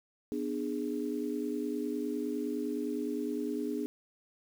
sine chord, G# diminished, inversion first, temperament just, 249.2 / 299 / 415.3 Hz, B3 / D4 / G#4, +16 / +31 / 0 cents, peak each -36 / -35 / -37 dBFS, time 0.32-3.86 s, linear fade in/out 0 ms, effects 9-bit

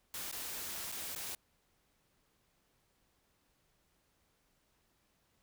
white noise with dropouts, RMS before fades -42 dBFS, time 0.14-1.35 s, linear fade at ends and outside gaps 2 ms, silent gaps 0.314-0.325 / 0.918-0.922 / 1.151-1.159 s, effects pink hiss -75 dBFS RMS until 5.42 s

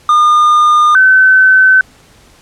triangle / sine tone pair in turn, 1214 / 1524.7 Hz, D#6 / G6, -43 / -48 cents, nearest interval major third, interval 395 cents, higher second, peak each -3 dBFS, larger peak neither, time 0.09-0.95 / 0.95-1.81 s, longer neither, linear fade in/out 2 ms, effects pink hiss -44 dBFS RMS until 2.41 s + low-pass 10000 Hz 12 dB/octave

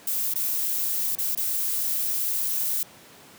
violet noise with dropouts, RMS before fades -26 dBFS, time 0.07-2.83 s, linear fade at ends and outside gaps 2 ms, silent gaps 0.338-0.357 / 1.152-1.186 / 1.35-1.374 s, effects pink hiss -49 dBFS RMS until 3.38 s + high-pass 150 Hz 12 dB/octave

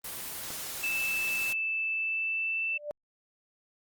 white noise, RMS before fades -38 dBFS, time 0.04-1.53 s, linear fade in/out 5 ms
click, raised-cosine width 1 ms, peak -27 dBFS, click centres 0.505 s
sine tone with pitch glide, 2637 to 2660 Hz, E7 to E7, 0 to +15 cents, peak -28 dBFS, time 0.83-2.78 s, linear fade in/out 10 ms, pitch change +15 cents, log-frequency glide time 1.91-2.65 s
sine tone with exponential growth, 591 Hz, D5, 11 cents sharp, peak -29 dBFS, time 2.68-2.91 s, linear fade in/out 0 ms, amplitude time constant 49 ms
effects Opus 24 kbps

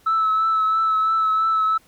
sine tone with vibrato, 1307 Hz, E6, 15 cents flat, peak -15 dBFS, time 0.06-1.78 s, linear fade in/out 10 ms, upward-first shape triangle, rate 3 Hz, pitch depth 24 cents each way, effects tanh soft clip ceiling -13 dBFS + pink hiss -56 dBFS RMS until 1.87 s

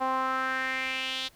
sawtooth tone with band-pass filter sweep, 261.6 Hz, C4, in tune, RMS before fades -30 dBFS, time 0-1.29 s, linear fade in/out 20 ms, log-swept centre 890 to 3700 Hz, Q 3.5, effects pink hiss -59 dBFS RMS until 1.35 s

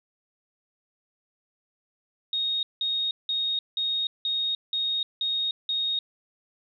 sine tone bursts, 3729 Hz, A#7, in tune, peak -24 dBFS, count 8, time 2.33-5.99 s, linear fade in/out 2 ms, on 300 ms, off 180 ms, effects none

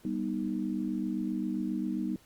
sine chord, G augmented, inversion none, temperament equal with one note detuned, 196 / 243.4 / 311.1 Hz, G3 / B3 / D#4, 0 / -25 / 0 cents, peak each -34 dBFS, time 0.05-2.16 s, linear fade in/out 2 ms, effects pink hiss -61 dBFS RMS until 2.25 s + Opus 48 kbps

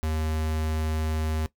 square tone, 78.4 Hz, D#2, 14 cents sharp, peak -26 dBFS, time 0.03-1.46 s, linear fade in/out 0 ms, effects noise-tail reverb RT60 0.1 s tail -17 dB re dry

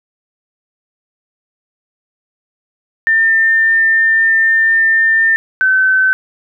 sine tone pair in turn, 1801 / 1528.3 Hz, A6 / G6, +40 / -44 cents, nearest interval minor third, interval 284 cents, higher first, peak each -8 dBFS, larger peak neither, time 3.07-5.36 / 5.61-6.13 s, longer first, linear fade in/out 0 ms, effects none

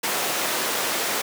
pink high-pass noise, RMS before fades -25 dBFS, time 0.03-1.22 s, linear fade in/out 10 ms, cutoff 410 Hz, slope 12 dB/octave, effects none

